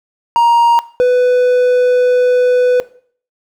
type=tone pair in turn; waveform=triangle; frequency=939 / 497.4 Hz; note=A#5 / B4; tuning=+12 / +12 cents; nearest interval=major seventh; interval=1100 cents; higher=first; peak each=-5 dBFS; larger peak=neither; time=0.36-0.79 / 1-2.8 s; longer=second; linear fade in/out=0 ms; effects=noise-tail reverb RT60 0.5 s tail -18 dB re dry